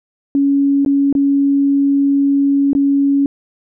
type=tone with dropouts; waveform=sine; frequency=279.3 Hz; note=C#4; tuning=13 cents sharp; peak=-10 dBFS; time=0.35-3.26 s; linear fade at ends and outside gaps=1 ms; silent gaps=0.849-0.861 / 1.127-1.151 / 2.732-2.75 s; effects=none